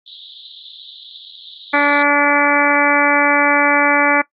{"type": "band-pass noise", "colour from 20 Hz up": "white", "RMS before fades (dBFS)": -37, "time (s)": [0.06, 2.03], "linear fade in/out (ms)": 5, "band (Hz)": [3300, 4000], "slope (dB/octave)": 96}
{"type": "harmonic tone", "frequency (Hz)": 288.4, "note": "D4", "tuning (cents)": -31, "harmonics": [1, 2, 3, 4, 5, 6, 7, 8], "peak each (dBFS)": [-19, -19, -19, -19, -19, -19, -19, -19], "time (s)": [1.73, 4.22], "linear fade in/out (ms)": 10}
{"effects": ["noise-tail reverb RT60 0.1 s tail -19 dB re dry", "Opus 32 kbps"]}